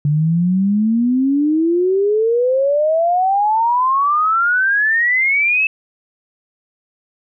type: exponential sweep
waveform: sine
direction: up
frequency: 144.1 to 2637 Hz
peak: -12 dBFS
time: 0.05-5.67 s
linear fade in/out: 2 ms
effects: none